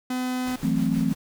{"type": "tone", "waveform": "45% pulse", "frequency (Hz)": 253, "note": "B3", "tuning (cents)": 42, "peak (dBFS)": -25, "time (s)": [0.1, 0.56], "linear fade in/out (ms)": 5}
{"type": "noise with tremolo", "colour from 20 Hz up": "pink", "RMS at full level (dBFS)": -39, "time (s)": [0.45, 1.15], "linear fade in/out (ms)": 20, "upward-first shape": "sine", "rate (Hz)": 6.1, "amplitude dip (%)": 45}
{"type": "chord", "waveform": "sine", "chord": "F# half-diminished seventh", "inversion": "third", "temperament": "equal", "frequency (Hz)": [164.81, 185, 220, 261.6], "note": ["E3", "F#3", "A3", "C4"], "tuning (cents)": [0, 0, 0, 0], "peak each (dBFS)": [-26, -28, -25, -25], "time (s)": [0.63, 1.13], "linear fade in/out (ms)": 5}
{"effects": []}